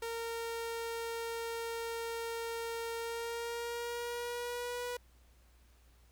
sawtooth tone with pitch glide, 460.9 to 488.3 Hz, A#4 to B4, -20 to -20 cents, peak -33 dBFS, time 0.02-4.97 s, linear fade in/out 5 ms, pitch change +100 cents, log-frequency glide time 2.97-4.83 s, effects added 60 Hz sine -61 dBFS peak until 6.11 s + pink hiss -69 dBFS RMS until 6.11 s

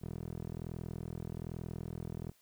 15% pulse tone with band-pass filter, 41.2 Hz, E1, in tune, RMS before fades -42 dBFS, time 0.01-2.32 s, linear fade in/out 20 ms, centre 220 Hz, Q 0.88, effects white hiss -69 dBFS RMS until 2.41 s

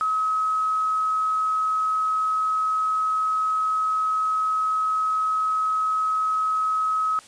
sine tone, 1278 Hz, D#6, 46 cents sharp, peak -20 dBFS, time 0.01-7.19 s, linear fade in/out 0 ms, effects white hiss -48 dBFS RMS until 7.27 s + resampled to 22050 Hz

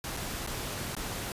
pink noise with dropouts, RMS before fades -36 dBFS, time 0.04-1.32 s, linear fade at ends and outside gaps 1 ms, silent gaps 0.167-0.171 / 0.465-0.473 / 0.951-0.966 s, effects resampled to 32000 Hz

